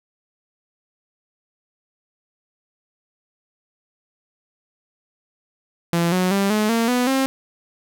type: tone with pitch steps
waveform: sawtooth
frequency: 170 / 183.26 / 197.55 / 213 / 229.6 / 247.5 / 266.8 Hz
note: F3 / F#3 / G3 / G#3 / A#3 / B3 / C4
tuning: -46 / -16 / +14 / +44 / -26 / +4 / +34 cents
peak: -13 dBFS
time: 5.93-7.26 s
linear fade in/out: 0 ms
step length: 190 ms
effects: none